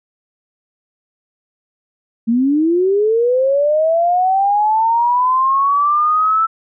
sine linear sweep, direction up, 221.9 to 1328 Hz, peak -11 dBFS, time 2.27-6.47 s, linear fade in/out 20 ms, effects none

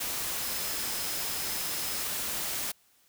sine tone in noise, 5130 Hz, E8, 48 cents flat, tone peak -42 dBFS, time 0.42-2.03 s, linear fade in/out 10 ms, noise white, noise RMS -33 dBFS, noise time 0-2.72 s, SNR -12 dB, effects white hiss -65 dBFS RMS until 3.08 s

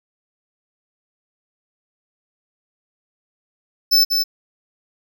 square tone with echo, 5274 Hz, E8, in tune, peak -11 dBFS, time 3.91-4.05 s, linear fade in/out 20 ms, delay 190 ms, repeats 1, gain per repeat -5 dB, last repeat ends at 4.24 s, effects none

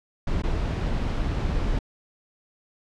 brown noise with dropouts, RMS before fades -25 dBFS, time 0.27-1.79 s, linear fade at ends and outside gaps 5 ms, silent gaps 0.421-0.435 s, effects low-pass 5000 Hz 12 dB/octave

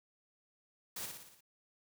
white noise with echo, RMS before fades -42 dBFS, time 0.96-1.06 s, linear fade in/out 5 ms, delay 58 ms, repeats 6, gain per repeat -4 dB, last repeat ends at 1.408 s, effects none

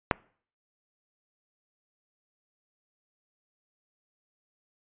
click, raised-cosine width 0.5 ms, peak -6 dBFS, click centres 0.112 s, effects noise-tail reverb RT60 0.5 s tail -23 dB re dry + resampled to 8000 Hz

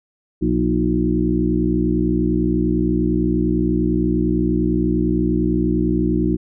harmonic tone with a mistuned harmonic, 60 Hz, B1, 49 cents flat, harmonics 1 / 2 / 3 / 4 / 5 / 6, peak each -24 / -27 / -21 / -23 / -20 / -24 dBFS, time 0.41-6.37 s, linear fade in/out 20 ms, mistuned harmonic 5, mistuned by +64 cents, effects none

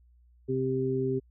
harmonic tone, 131.1 Hz, C3, 4 cents sharp, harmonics 1 / 2 / 3, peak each -32 / -32 / -28 dBFS, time 0.48-1.2 s, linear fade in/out 20 ms, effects added 60 Hz sine -57 dBFS peak until 1.3 s

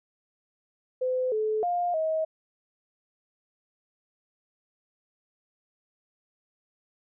sine tone with pitch steps, 510 / 432.3 / 705 / 635 Hz, C5 / A4 / F5 / D#5, -44 / -31 / +16 / +35 cents, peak -24 dBFS, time 1.01-2.25 s, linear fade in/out 10 ms, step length 310 ms, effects none

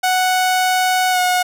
sawtooth tone with pitch glide, 740 to 727.3 Hz, F#5 to F#5, 0 to -30 cents, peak -10 dBFS, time 0.03-1.43 s, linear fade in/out 10 ms, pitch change -30 cents, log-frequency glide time 1.11-1.19 s, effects none

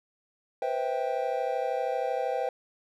triangle chord, C major seventh, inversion third, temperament just, 490.5 / 523.3 / 654.1 / 784.9 Hz, B4 / C5 / E5 / G5, -12 / 0 / -14 / +2 cents, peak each -31 / -30 / -32 / -30 dBFS, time 0.62-2.49 s, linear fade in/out 2 ms, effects none

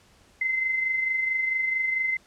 sine tone with amplitude modulation, 2064 Hz, C7, 24 cents flat, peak -21 dBFS, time 0.41-2.17 s, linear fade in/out 5 ms, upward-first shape sine, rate 24.5 Hz, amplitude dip 45%, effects pink hiss -58 dBFS RMS until 2.26 s + low-pass 9000 Hz 12 dB/octave

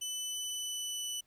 20% pulse tone with pitch glide, 3000 to 2979 Hz, F#7 to F#7, +23 to +11 cents, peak -30 dBFS, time 0.01-1.21 s, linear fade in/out 10 ms, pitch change -12 cents, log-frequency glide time 0.27-1.06 s, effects pink hiss -73 dBFS RMS until 1.26 s

